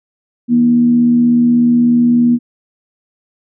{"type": "tone with frequency modulation", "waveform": "sine", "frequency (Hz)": 240.1, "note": "B3", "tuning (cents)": -49, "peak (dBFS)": -7, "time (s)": [0.48, 2.39], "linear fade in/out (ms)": 50, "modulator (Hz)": 76.6, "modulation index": 0.26, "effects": []}